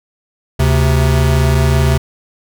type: tone pair together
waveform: square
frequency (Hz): 74.03 / 131.9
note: D2 / C3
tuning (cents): +14 / +14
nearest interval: minor seventh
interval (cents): 1000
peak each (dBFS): -13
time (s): 0.59-1.98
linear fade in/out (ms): 10
effects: none